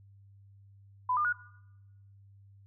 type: tone with pitch steps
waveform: sine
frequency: 1002 / 1205.4 / 1450.2 Hz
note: B5 / D6 / F#6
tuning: +25 / +45 / -35 cents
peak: -26 dBFS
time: 1.09-1.327 s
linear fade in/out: 5 ms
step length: 79 ms
effects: noise-tail reverb RT60 0.9 s tail -21 dB re dry + added 99 Hz sine -54 dBFS peak until 2.66 s